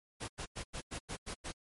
pink noise bursts, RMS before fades -41 dBFS, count 8, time 0.2-1.524 s, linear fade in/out 20 ms, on 85 ms, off 92 ms, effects MP3 48 kbps

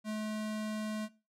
square tone, 214.8 Hz, A3, 41 cents flat, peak -35 dBFS, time 0.04-1.09 s, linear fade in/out 50 ms, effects noise-tail reverb RT60 0.3 s tail -19 dB re dry + low-pass 11000 Hz 12 dB/octave

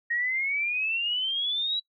sine exponential sweep, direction up, 1864.7 to 3925 Hz, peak -25 dBFS, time 0.1-1.8 s, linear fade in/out 10 ms, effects noise-tail reverb RT60 0.1 s tail -21 dB re dry

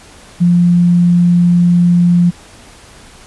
sine tone, 174.61 Hz, F3, in tune, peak -6 dBFS, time 0.4-2.31 s, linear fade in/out 20 ms, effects pink hiss -39 dBFS RMS until 3.26 s + resampled to 24000 Hz

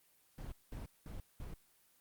brown noise bursts, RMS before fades -45 dBFS, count 4, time 0.38-1.54 s, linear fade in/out 2 ms, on 140 ms, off 200 ms, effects white hiss -70 dBFS RMS until 2 s + Opus 24 kbps

